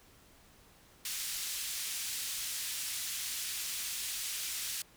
white band-pass noise, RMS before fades -38 dBFS, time 1.05-4.82 s, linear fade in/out 2 ms, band 2300 to 11000 Hz, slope 12 dB/octave, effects pink hiss -61 dBFS RMS until 4.96 s

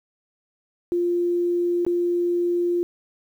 sine tone with dropouts, 349.2 Hz, F4, in tune, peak -19 dBFS, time 0.92-2.83 s, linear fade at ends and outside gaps 0 ms, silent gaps 1.85-1.865 s, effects 9-bit

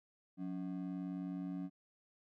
triangle ring-modulated tone, 230.1 Hz, A#3, 22 cents flat, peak -34 dBFS, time 0.37-1.7 s, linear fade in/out 50 ms, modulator 49.7 Hz, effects none

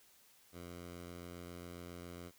10% pulse tone, 87.31 Hz, F2, in tune, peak -39 dBFS, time 0.52-2.32 s, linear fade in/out 50 ms, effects white hiss -66 dBFS RMS until 2.38 s

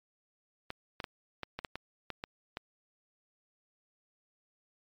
clicks, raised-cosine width 0.3 ms, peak -21 dBFS, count 10, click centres 0.704 / 1.002 / 1.042 / 1.433 / 1.59 / 1.648 / 1.756 / 2.103 / 2.239 / 2.571 s, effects MP3 96 kbps

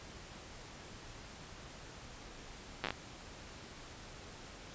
slowing click train, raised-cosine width 0.3 ms, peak -19 dBFS, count 6, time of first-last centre 2.84-2.906 s, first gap 8 ms, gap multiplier 1.25, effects pink hiss -51 dBFS RMS until 4.74 s + resampled to 16000 Hz

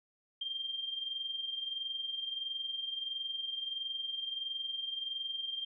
sine tone with amplitude modulation, 3181 Hz, G7, 25 cents sharp, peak -33 dBFS, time 0.41-5.65 s, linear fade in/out 5 ms, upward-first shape sine, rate 21.5 Hz, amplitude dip 60%, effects none

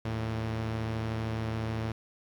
sawtooth tone pair together, 79 / 111.72 Hz, D#2 / A2, +27 / +27 cents, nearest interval tritone, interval 600 cents, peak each -36 / -27 dBFS, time 0.05-1.92 s, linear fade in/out 5 ms, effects low-pass 4000 Hz 12 dB/octave + 10-bit

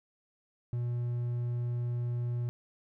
triangle tone, 120.6 Hz, B2, 41 cents flat, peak -28 dBFS, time 0.73-2.49 s, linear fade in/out 0 ms, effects none

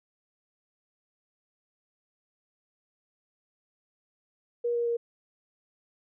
sine tone with pitch steps, 476.6 / 473 / 469.5 Hz, A#4 / A#4 / A#4, +38 / +25 / +12 cents, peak -25 dBFS, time 4.64-4.97 s, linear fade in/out 10 ms, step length 110 ms, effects none

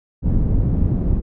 pink low-pass noise, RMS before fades -17 dBFS, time 0.22-1.22 s, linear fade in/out 50 ms, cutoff 200 Hz, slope 12 dB/octave, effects none

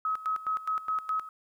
sine tone with tremolo, 1278 Hz, D#6, 46 cents sharp, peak -26 dBFS, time 0.05-1.29 s, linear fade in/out 2 ms, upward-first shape square, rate 4.8 Hz, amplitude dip 80%, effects 11-bit

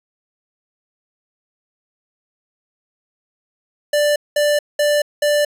square tone bursts, 589 Hz, D5, 5 cents sharp, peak -14 dBFS, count 4, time 3.93-5.45 s, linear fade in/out 5 ms, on 230 ms, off 200 ms, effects resampled to 32000 Hz

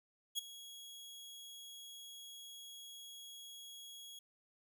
sawtooth tone with ADSR envelope, 3322 Hz, G#7, in tune, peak -30 dBFS, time 0.35-4.19 s, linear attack 34 ms, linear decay 11 ms, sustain -17 dB, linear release 3 ms, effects none

